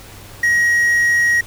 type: tone with quantisation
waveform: triangle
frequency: 1894 Hz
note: A#6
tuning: 27 cents sharp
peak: -10 dBFS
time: 0.43-1.41 s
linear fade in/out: 5 ms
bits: 6
effects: added 99 Hz sine -41 dBFS peak until 1.46 s + pink hiss -39 dBFS RMS until 1.46 s